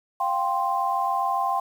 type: chord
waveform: sine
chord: F suspended second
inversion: none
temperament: just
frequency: 698.5 / 785.8 / 1047.7 Hz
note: F5 / G5 / C6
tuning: 0 / +4 / +2 cents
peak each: -29 / -25 / -25 dBFS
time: 0.2-1.6 s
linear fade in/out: 5 ms
effects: 8-bit